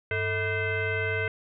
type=tone with frequency modulation; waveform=sine; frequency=987 Hz; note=B5; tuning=1 cent flat; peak=-25 dBFS; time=0.11-1.28 s; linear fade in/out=2 ms; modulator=543 Hz; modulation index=2.6; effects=none